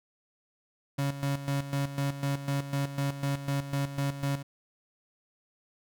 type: tone with tremolo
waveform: 35% pulse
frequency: 139.8 Hz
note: C#3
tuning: 15 cents sharp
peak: -25 dBFS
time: 0.98-4.43 s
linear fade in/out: 10 ms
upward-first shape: square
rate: 4 Hz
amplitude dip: 70%
effects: none